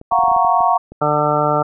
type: clicks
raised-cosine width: 2 ms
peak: -22 dBFS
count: 10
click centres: 0.014 / 0.121 / 0.189 / 0.237 / 0.282 / 0.316 / 0.364 / 0.448 / 0.606 / 0.92 s
type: chord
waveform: sine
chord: Gb major seventh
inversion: third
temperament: equal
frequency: 698.5 / 740 / 932.3 / 1108.7 Hz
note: F5 / Gb5 / Bb5 / Db6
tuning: 0 / 0 / 0 / 0 cents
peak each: -17 dBFS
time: 0.11-0.78 s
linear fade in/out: 10 ms
type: harmonic tone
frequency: 149.1 Hz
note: D3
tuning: 27 cents sharp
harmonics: 1 / 2 / 3 / 4 / 5 / 6 / 8 / 9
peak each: -23 / -25 / -23 / -19 / -21 / -22 / -22 / -21 dBFS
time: 1.01-1.63 s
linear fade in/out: 10 ms
effects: none